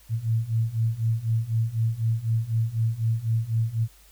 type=beating tone pair; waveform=sine; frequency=111.1 / 115.1 Hz; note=A2 / A#2; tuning=+17 / -22 cents; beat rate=4 Hz; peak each=-26 / -24 dBFS; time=0.09-3.88 s; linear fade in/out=50 ms; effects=added 50 Hz sine -54 dBFS peak until 4.11 s + white hiss -56 dBFS RMS until 4.11 s